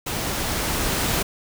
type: noise with level ramp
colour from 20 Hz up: pink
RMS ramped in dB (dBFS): -27 to -22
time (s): 0.06-1.23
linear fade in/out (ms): 10
effects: none